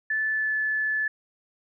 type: tone with pitch glide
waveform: sine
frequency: 1746 to 1732.9 Hz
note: A6 to A6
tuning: -14 to -27 cents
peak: -23 dBFS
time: 0.1-1.08 s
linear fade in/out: 5 ms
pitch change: -13 cents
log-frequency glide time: 0.31-0.55 s
effects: none